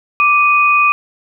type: tone pair together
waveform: sine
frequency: 1174.7 / 2489 Hz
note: D6 / D#7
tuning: 0 / 0 cents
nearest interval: octave + minor second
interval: 1300 cents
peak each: -11 / -11 dBFS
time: 0.2-0.92 s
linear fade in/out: 0 ms
effects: none